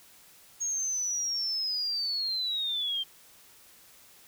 sine linear sweep, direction down, 6590 to 3136 Hz, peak -28 dBFS, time 0.6-3.04 s, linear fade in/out 20 ms, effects white hiss -56 dBFS RMS until 4.27 s

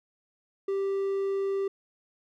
triangle tone, 392 Hz, G4, in tune, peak -24 dBFS, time 0.68-1.68 s, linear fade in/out 5 ms, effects none

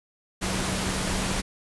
sine tone in noise, 187.6 Hz, F#3, 24 cents sharp, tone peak -32 dBFS, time 0.41-1.42 s, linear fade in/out 20 ms, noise pink, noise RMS -28 dBFS, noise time 0.41-1.42 s, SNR -7 dB, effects resampled to 24000 Hz

